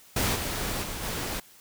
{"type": "noise with level steps", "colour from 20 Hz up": "pink", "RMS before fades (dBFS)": [-26, -31, -35, -32], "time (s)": [0.16, 1.4], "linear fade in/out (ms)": 5, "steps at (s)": [0.34, 0.82, 1.02], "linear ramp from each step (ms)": 20, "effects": ["white hiss -54 dBFS RMS until 1.6 s"]}